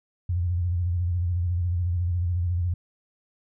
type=tone with vibrato; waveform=sine; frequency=87.8 Hz; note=F2; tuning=10 cents sharp; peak=-22 dBFS; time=0.29-2.74 s; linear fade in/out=5 ms; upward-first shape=square; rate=14 Hz; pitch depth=58 cents each way; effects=none